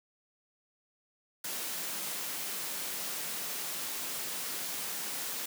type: high-pass noise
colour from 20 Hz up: white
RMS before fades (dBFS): -37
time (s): 1.44-5.46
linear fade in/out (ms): 5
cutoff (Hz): 140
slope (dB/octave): 48
effects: none